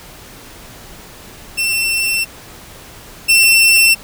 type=tone pair in turn; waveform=sawtooth; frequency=2697 / 2697 Hz; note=E7 / E7; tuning=+39 / +39 cents; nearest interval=unison; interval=0 cents; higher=neither; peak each=-11 / -4 dBFS; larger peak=second; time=1.57-2.25 / 3.28-3.95 s; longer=first; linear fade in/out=20 ms; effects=pink hiss -37 dBFS RMS until 4.03 s